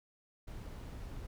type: noise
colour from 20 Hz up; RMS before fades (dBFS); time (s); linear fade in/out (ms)
brown; -45; 0.47-1.27; 10
effects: none